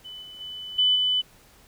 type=tone with level steps; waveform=sine; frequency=3000 Hz; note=F#7; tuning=23 cents sharp; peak=-37 / -40 / -34 / -17 / -20 dBFS; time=0.04-1.22 s; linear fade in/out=20 ms; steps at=0.22 / 0.4 / 0.78 / 0.95 s; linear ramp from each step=10 ms; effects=pink hiss -55 dBFS RMS until 1.67 s